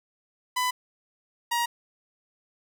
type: tone pair in turn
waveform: sawtooth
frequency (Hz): 1000 / 946.8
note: B5 / A#5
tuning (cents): +21 / +27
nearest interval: minor second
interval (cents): 94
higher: first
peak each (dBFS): -20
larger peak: neither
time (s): 0.56-0.71 / 1.51-1.66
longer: neither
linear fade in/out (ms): 10
effects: none